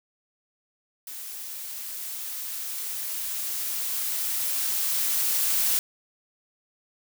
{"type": "noise with level ramp", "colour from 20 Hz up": "blue", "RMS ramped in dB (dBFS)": [-38, -23], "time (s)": [1.07, 5.79], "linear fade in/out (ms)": 2, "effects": []}